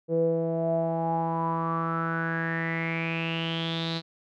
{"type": "tone with low-pass filter sweep", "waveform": "sawtooth", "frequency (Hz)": 164.81, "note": "E3", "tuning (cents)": 0, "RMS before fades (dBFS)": -28, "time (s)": [0.08, 4.02], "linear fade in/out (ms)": 50, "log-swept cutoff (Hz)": [460, 4100], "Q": 8.9, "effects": []}